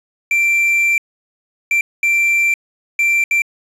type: tone bursts at uneven times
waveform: triangle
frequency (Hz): 2353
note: D7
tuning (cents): +3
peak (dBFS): -10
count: 5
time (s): 0.31-0.98 / 1.71-1.81 / 2.03-2.54 / 2.99-3.24 / 3.31-3.42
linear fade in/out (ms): 2
effects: resampled to 32000 Hz + 7-bit